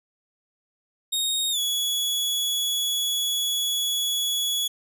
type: tone with pitch glide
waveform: sawtooth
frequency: 3729 to 3380 Hz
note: A#7 to G#7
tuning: 0 to +30 cents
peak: -20 dBFS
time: 1.12-4.68 s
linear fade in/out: 10 ms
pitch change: -170 cents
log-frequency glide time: 1.51-1.59 s
effects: none